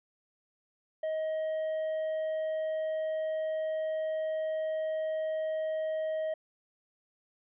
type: tone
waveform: triangle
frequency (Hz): 630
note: D#5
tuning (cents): +21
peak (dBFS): -28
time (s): 1.03-6.34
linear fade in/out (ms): 5
effects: resampled to 8000 Hz